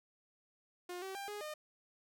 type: tone with pitch steps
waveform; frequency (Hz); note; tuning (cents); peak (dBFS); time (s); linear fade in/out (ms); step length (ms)
sawtooth; 356.5 / 383.2 / 795 / 414.7 / 609; F4 / G4 / G5 / G#4 / D#5; +36 / -39 / +24 / -3 / -37; -38; 0.89-1.54; 5; 130
effects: none